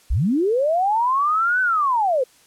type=linear two-way sweep; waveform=sine; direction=up then down; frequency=36.71 to 1529 to 479.6 Hz; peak=-16 dBFS; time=0.1-2.24 s; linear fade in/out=10 ms; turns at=1.61 s; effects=white hiss -54 dBFS RMS until 2.46 s + low-pass 11000 Hz 12 dB/octave